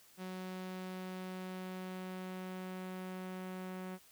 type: tone with low-pass filter sweep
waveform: sawtooth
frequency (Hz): 185.3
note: F#3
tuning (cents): +3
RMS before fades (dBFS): -44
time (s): 0.17-3.99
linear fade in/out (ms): 50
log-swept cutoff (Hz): 4800 to 2400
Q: 0.82
effects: white hiss -63 dBFS RMS until 4.11 s